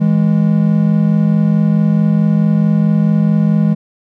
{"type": "tone pair together", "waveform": "triangle", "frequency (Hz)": [162, 206.6], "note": ["E3", "G#3"], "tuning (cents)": [-30, -9], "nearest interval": "major third", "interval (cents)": 421, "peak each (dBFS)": -10, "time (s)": [0, 3.75], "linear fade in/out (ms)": 20, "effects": []}